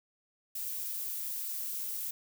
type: noise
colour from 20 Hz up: violet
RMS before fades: -37 dBFS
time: 0.55-2.11 s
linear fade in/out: 5 ms
effects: none